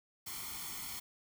white noise with comb filter, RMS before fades -43 dBFS, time 0.26-1 s, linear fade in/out 10 ms, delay 0.92 ms, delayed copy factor +0.75, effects none

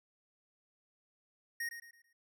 square tone with echo, 1864.7 Hz, A#6, in tune, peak -36 dBFS, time 1.6-1.69 s, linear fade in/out 5 ms, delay 110 ms, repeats 4, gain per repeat -9 dB, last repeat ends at 2.13 s, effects none

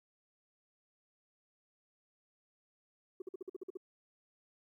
sine tone bursts, 374.9 Hz, F#4, 23 cents sharp, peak -38 dBFS, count 9, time 3.2-3.772 s, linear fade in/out 5 ms, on 20 ms, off 49 ms, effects tanh soft clip ceiling -36 dBFS + 13-bit

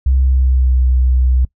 sine tone with pitch glide, 65.7 to 63.46 Hz, C2 to B1, +8 to +48 cents, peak -8 dBFS, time 0.06-1.45 s, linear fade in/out 5 ms, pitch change -60 cents, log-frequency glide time 0.2-0.79 s, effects noise-tail reverb RT60 0.1 s tail -22 dB re dry + tanh soft clip ceiling -5 dBFS

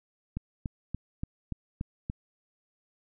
click train, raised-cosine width 5 ms, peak -20 dBFS, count 7, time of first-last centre 0.37-2.099 s, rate 3.47 Hz, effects none

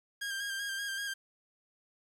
sawtooth tone with vibrato, 1607 Hz, G6, 43 cents sharp, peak -31 dBFS, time 0.21-1.14 s, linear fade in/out 10 ms, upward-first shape square, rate 5.2 Hz, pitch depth 27 cents each way, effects low-pass 12000 Hz 12 dB/octave + 10-bit

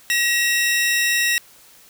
sawtooth tone pair together, 1904.1 / 2700 Hz, A#6 / E7, +36 / +41 cents, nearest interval tritone, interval 605 cents, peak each -15 / -18 dBFS, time 0.1-1.38 s, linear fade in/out 0 ms, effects white hiss -49 dBFS RMS until 1.89 s

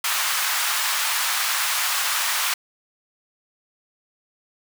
pink high-pass noise, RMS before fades -23 dBFS, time 0.04-2.54 s, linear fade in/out 5 ms, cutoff 980 Hz, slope 24 dB/octave, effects none

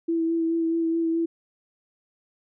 sine tone with vibrato, 329.9 Hz, E4, 1 cent sharp, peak -21 dBFS, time 0.08-1.26 s, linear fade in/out 10 ms, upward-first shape sine, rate 4.7 Hz, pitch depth 18 cents each way, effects none

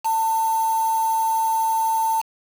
sine tone with quantisation, 894 Hz, A5, 27 cents sharp, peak -18 dBFS, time 0.04-2.22 s, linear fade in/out 20 ms, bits 5, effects none

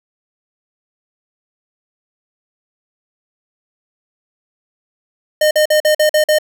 square tone bursts, 611 Hz, D#5, 32 cents flat, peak -10 dBFS, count 7, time 5.41-6.386 s, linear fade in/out 5 ms, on 100 ms, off 46 ms, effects none

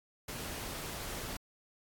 pink noise, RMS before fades -41 dBFS, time 0.28-1.37 s, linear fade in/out 5 ms, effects AAC 64 kbps

